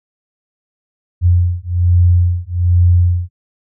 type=beating tone pair; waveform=sine; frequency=87.6 / 88.8 Hz; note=F2 / F2; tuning=+6 / +29 cents; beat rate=1.2 Hz; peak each=-12 dBFS; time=1.21-3.3 s; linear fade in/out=50 ms; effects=none